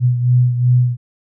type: beating tone pair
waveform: sine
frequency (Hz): 123.47 / 126.17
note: B2 / B2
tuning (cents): 0 / +37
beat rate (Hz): 2.7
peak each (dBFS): -11 / -18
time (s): 0-0.97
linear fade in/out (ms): 50
effects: none